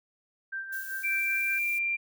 sine tone with tremolo, 1571 Hz, G6, 3 cents sharp, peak -31 dBFS, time 0.52-1.59 s, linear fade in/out 10 ms, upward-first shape sine, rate 5.2 Hz, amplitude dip 60%
violet noise, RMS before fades -43 dBFS, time 0.72-1.79 s, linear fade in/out 10 ms
sine tone with pitch glide, 2349 to 2376 Hz, D7 to D7, 0 to +20 cents, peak -26 dBFS, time 1.03-1.97 s, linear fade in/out 20 ms, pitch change +20 cents, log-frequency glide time 1.15-1.62 s
effects none

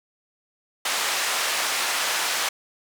pink band-pass noise, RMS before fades -25 dBFS, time 0.85-2.49 s, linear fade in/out 5 ms, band 930 to 9800 Hz, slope 12 dB/octave, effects none

